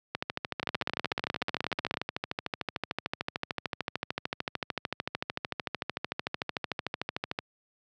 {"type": "two click trains", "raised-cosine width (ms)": 0.3, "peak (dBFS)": [-13, -14], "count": [23, 98], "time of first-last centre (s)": [[0.63, 1.971], [0.15, 7.389]], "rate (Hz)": [16.4, 13.4], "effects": ["high-pass 100 Hz 12 dB/octave"]}